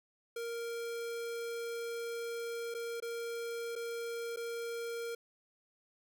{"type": "tone with dropouts", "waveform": "square", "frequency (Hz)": 466.2, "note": "A#4", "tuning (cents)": 0, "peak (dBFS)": -38, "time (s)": [0.36, 5.15], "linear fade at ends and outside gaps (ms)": 5, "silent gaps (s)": [[2.742, 2.747], [3.002, 3.023], [3.755, 3.76], [4.362, 4.37]], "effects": []}